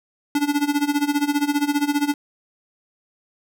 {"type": "tone with tremolo", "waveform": "square", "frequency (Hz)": 289.7, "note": "D4", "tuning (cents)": -24, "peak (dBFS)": -16, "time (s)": [0.35, 2.14], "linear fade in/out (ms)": 2, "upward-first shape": "sine", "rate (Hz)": 15, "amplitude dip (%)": 85, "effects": []}